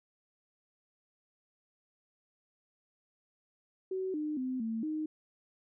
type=tone with pitch steps; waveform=sine; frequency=376.8 / 303.2 / 257.2 / 224.7 / 309.5 Hz; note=F#4 / D#4 / C4 / A3 / D#4; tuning=+32 / -45 / -30 / +37 / -9 cents; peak=-32 dBFS; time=3.91-5.06 s; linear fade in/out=5 ms; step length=230 ms; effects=none